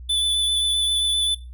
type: tone with vibrato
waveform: square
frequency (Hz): 3487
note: A7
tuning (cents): -16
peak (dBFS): -19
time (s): 0.09-1.35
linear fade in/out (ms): 10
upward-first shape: sine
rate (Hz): 7.6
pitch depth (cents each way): 13
effects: noise-tail reverb RT60 0.3 s tail -19 dB re dry + added 61 Hz sine -35 dBFS peak until 1.53 s